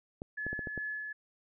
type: clicks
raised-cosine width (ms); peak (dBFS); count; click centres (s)
2; -26; 6; 0.219 / 0.466 / 0.53 / 0.592 / 0.672 / 0.777
type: tone with tremolo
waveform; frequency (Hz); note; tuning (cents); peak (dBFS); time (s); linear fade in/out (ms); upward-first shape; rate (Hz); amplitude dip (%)
sine; 1712; A6; -48; -34; 0.37-1.13; 10; sine; 2.5; 35
effects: none